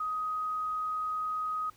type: tone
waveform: sine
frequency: 1255 Hz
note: D#6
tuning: 15 cents sharp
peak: -30 dBFS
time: 0-1.7 s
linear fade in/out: 5 ms
effects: pink hiss -61 dBFS RMS until 1.76 s